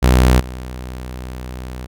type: tone with level steps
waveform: sawtooth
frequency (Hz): 62.8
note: B1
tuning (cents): +30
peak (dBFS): -5 / -23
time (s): 0.02-1.87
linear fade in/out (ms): 20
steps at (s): 0.39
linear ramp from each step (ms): 20
effects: none